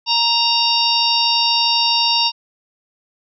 harmonic tone with a mistuned harmonic, 932.3 Hz, A#5, in tune, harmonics 1 / 3 / 4 / 5 / 6, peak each -20 / -20 / -20 / -20 / -20 dBFS, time 0.06-2.32 s, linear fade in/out 50 ms, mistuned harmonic 6, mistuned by -42 cents, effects none

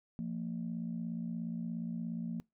sine tone pair together, 172.8 / 229.8 Hz, F3 / A#3, -18 / -25 cents, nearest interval perfect fourth, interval 493 cents, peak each -38 / -37 dBFS, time 0.19-2.4 s, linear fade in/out 0 ms, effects noise-tail reverb RT60 0.2 s tail -25 dB re dry + tanh soft clip ceiling -29 dBFS

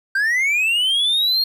triangle linear sweep, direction up, 1546 to 4290 Hz, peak -14 dBFS, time 0.15-1.44 s, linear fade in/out 5 ms, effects none

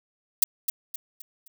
violet noise with echo, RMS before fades -17 dBFS, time 0.42-0.44 s, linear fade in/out 5 ms, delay 260 ms, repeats 4, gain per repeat -8 dB, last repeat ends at 1.48 s, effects none

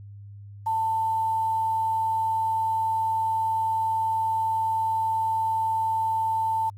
sine tone with quantisation, 890 Hz, A5, 20 cents sharp, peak -22 dBFS, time 0.66-6.7 s, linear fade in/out 10 ms, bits 8, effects added 101 Hz sine -40 dBFS peak until 6.77 s + AAC 64 kbps

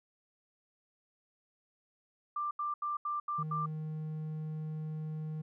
sine tone bursts, 1184 Hz, D6, 14 cents sharp, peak -32 dBFS, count 6, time 2.36-3.66 s, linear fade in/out 5 ms, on 150 ms, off 80 ms
triangle tone, 155.56 Hz, D#3, in tune, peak -34 dBFS, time 3.38-5.42 s, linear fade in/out 10 ms
effects none

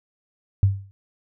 sine tone with exponential decay, 98 Hz, G2, in tune, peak -10 dBFS, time 0.63-0.91 s, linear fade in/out 0 ms, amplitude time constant 60 ms, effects none

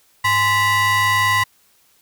square ring-modulated tone, 466.2 Hz, A#4, in tune, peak -12 dBFS, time 0.24-1.44 s, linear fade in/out 10 ms, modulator 1500 Hz, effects white hiss -57 dBFS RMS until 2.01 s

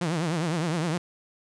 sawtooth tone with vibrato, 164.81 Hz, E3, in tune, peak -21 dBFS, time 0.01-0.98 s, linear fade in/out 5 ms, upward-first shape triangle, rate 9.8 Hz, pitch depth 180 cents each way, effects resampled to 22050 Hz

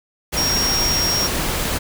sine tone in noise, 5588 Hz, F8, in tune, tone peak -18 dBFS, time 0.36-1.28 s, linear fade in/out 20 ms, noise pink, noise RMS -22 dBFS, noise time 0.32-1.79 s, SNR +1 dB, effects none

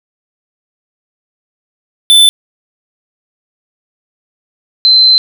square / sine tone pair in turn, 3520 / 4082 Hz, A7 / C8, 0 / -44 cents, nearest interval minor third, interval 256 cents, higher second, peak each -3 dBFS, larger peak neither, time 2.1-2.29 / 4.85-5.18 s, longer second, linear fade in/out 0 ms, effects none

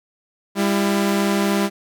sawtooth tone pair together, 199.7 / 335.9 Hz, G3 / E4, +32 / +33 cents, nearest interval major sixth, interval 901 cents, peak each -14 / -19 dBFS, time 0.55-1.7 s, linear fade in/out 50 ms, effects none

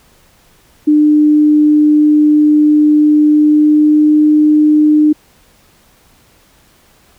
sine tone with pitch glide, 300.5 to 302.8 Hz, D4 to D#4, +40 to -47 cents, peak -5 dBFS, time 0.87-5.13 s, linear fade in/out 10 ms, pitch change +13 cents, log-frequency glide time 3.27-4.16 s, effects pink hiss -49 dBFS RMS until 7.18 s

